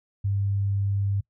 sine tone, 99.5 Hz, G2, 26 cents sharp, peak -22 dBFS, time 0.24-1.21 s, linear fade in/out 10 ms, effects noise-tail reverb RT60 0.1 s tail -23 dB re dry

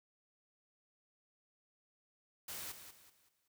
white noise with echo, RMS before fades -45 dBFS, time 2.48-2.72 s, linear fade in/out 5 ms, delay 190 ms, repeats 4, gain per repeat -9 dB, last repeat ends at 3.48 s, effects noise-tail reverb RT60 0.1 s tail -24 dB re dry

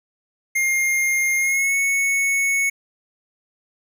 square tone with pitch glide, 2123 to 2209 Hz, C7 to C#7, +25 to -7 cents, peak -18 dBFS, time 0.55-2.7 s, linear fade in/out 10 ms, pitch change +68 cents, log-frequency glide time 1.37-1.75 s, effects none

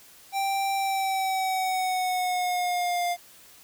square tone with pitch glide, 784 to 702.5 Hz, G5 to F5, 0 to +10 cents, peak -25 dBFS, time 0.32-3.17 s, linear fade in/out 50 ms, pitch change -190 cents, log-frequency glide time 0.75-3.05 s, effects white hiss -52 dBFS RMS until 3.63 s

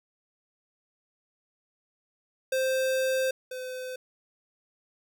square tone pair in turn, 523.3 / 510.5 Hz, C5 / C5, 0 / -43 cents, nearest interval unison, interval 43 cents, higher first, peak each -25 / -35 dBFS, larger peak first, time 2.52-3.31 / 3.51-3.96 s, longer first, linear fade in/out 5 ms, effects none

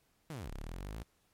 sawtooth linear two-way sweep, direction down then up, 169.2 to 30.87 to 58.3 Hz, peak -37 dBFS, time 0.3-1.03 s, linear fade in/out 0 ms, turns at 0.51 s, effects pink hiss -73 dBFS RMS until 1.33 s + MP3 64 kbps

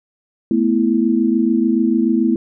sine chord, A suspended second, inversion none, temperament equal, 220 / 246.9 / 329.6 Hz, A3 / B3 / E4, 0 / 0 / 0 cents, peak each -17 dBFS, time 0.51-2.36 s, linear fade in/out 2 ms, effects none

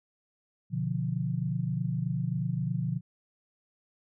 sine chord, B diminished, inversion none, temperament equal, 123.47 / 146.83 / 174.61 Hz, B2 / D3 / F3, 0 / 0 / 0 cents, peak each -32 dBFS, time 0.7-3.01 s, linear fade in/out 50 ms, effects none

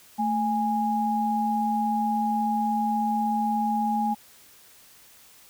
sine tone pair together, 220.9 / 826 Hz, A3 / G#5, +7 / -10 cents, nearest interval octave + major seventh, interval 2283 cents, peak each -26 / -24 dBFS, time 0.18-4.15 s, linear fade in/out 20 ms, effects white hiss -53 dBFS RMS until 5.49 s

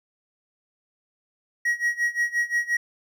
triangle tone with tremolo, 1903 Hz, A#6, 35 cents sharp, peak -17 dBFS, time 1.65-2.77 s, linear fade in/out 5 ms, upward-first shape sine, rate 5.7 Hz, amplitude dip 90%, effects none

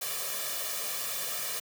white noise with comb filter, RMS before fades -34 dBFS, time 0.01-1.6 s, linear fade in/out 10 ms, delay 1.7 ms, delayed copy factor +0.8, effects high-pass 200 Hz 12 dB/octave

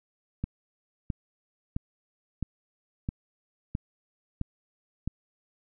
click train, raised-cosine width 5 ms, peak -17 dBFS, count 8, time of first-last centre 0.44-5.076 s, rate 1.51 Hz, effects none

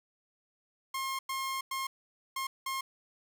sawtooth tone bursts at uneven times, 1069 Hz, C6, 37 cents sharp, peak -29 dBFS, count 5, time 0.94-1.19 / 1.29-1.61 / 1.71-1.87 / 2.36-2.47 / 2.66-2.81 s, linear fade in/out 5 ms, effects 10-bit

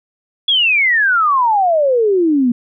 sine exponential sweep, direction down, 3427 to 233.1 Hz, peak -10 dBFS, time 0.48-2.52 s, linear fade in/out 5 ms, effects none

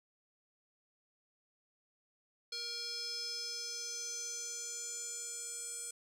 square tone with band-pass filter sweep, 472.1 Hz, A#4, 22 cents sharp, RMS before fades -42 dBFS, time 2.52-5.91 s, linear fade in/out 5 ms, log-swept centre 4600 to 8300 Hz, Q 6, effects none

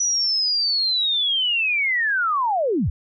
sine linear sweep, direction down, 5920 to 50.3 Hz, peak -18 dBFS, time 0-2.9 s, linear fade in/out 5 ms, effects none

